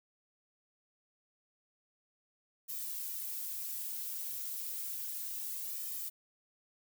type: noise with flanger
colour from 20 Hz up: violet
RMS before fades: -40 dBFS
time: 2.68-6.1 s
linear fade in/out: 20 ms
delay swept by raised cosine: 1.6 to 4.4 ms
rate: 0.31 Hz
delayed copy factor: +0.95
effects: none